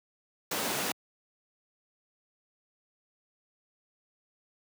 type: high-pass noise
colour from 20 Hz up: pink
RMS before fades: -32 dBFS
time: 0.51-0.92 s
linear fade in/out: 5 ms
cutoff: 220 Hz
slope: 12 dB/octave
effects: high-pass 100 Hz 12 dB/octave